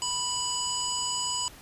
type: harmonic tone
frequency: 987.8 Hz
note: B5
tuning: in tune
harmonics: 1 / 3 / 5 / 7 / 8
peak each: -34 / -34 / -34 / -34 / -34 dBFS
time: 0.02-1.48 s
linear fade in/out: 0 ms
effects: pink hiss -49 dBFS RMS until 1.61 s + resampled to 32000 Hz